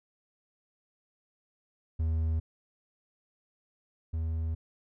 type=tone pair in turn; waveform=triangle; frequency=80.3 / 80.81 Hz; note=E2 / E2; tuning=-45 / -34 cents; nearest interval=unison; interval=11 cents; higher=second; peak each=-24 / -27 dBFS; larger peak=first; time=1.99-2.4 / 4.13-4.55 s; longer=second; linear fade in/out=10 ms; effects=none